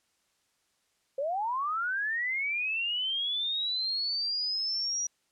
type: linear sweep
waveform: sine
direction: up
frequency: 522 to 5800 Hz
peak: -28 dBFS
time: 1.18-5.07 s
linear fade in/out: 5 ms
effects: white hiss -73 dBFS RMS until 5.31 s + low-pass 9000 Hz 12 dB/octave